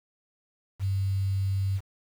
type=tone with quantisation; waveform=sine; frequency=97 Hz; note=G2; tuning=18 cents flat; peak=-24 dBFS; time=0.79-1.81 s; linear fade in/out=50 ms; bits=8; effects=none